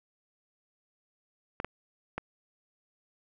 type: clicks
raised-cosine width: 0.5 ms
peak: -18 dBFS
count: 3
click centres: 1.601 / 1.646 / 2.18 s
effects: none